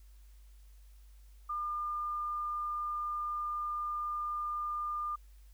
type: tone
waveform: sine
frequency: 1204 Hz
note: D6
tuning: 43 cents sharp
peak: -33 dBFS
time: 1.49-5.16 s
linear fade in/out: 10 ms
effects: added 50 Hz sine -53 dBFS peak until 5.53 s + white hiss -70 dBFS RMS until 5.53 s